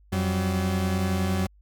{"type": "tone pair together", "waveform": "40% pulse", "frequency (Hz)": [89.67, 190], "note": ["F2", "F#3"], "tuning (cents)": [46, 46], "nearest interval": "octave + minor second", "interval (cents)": 1300, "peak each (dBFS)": -25, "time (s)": [0.12, 1.47], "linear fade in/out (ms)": 10, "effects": ["added 50 Hz sine -53 dBFS peak until 1.61 s"]}